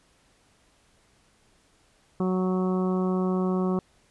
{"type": "harmonic tone", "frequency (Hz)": 185.1, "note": "F#3", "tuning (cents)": 1, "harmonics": [1, 2, 3, 4, 5, 6, 7], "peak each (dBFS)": [-24, -28, -37, -38, -42, -37, -43], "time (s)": [2.2, 3.79], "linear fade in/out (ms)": 2, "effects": ["pink hiss -63 dBFS RMS until 4.1 s", "resampled to 24000 Hz"]}